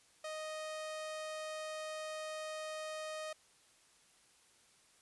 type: tone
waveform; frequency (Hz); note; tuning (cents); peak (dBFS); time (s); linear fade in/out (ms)
sawtooth; 622.3; D#5; 0; -37; 0.24-3.33; 5
effects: white hiss -67 dBFS RMS until 5.01 s + resampled to 24000 Hz